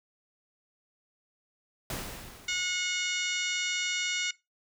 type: noise with exponential decay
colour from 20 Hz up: pink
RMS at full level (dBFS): -34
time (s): 1.9-3.1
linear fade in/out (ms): 2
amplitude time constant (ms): 260
type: harmonic tone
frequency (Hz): 726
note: F#5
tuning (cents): -33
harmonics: 2 / 3 / 4 / 5 / 6 / 7 / 8 / 9 / 10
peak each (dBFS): -39 / -32 / -36 / -37 / -41 / -44 / -38 / -44 / -40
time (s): 2.48-4.31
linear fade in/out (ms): 5
effects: noise-tail reverb RT60 0.2 s tail -19 dB re dry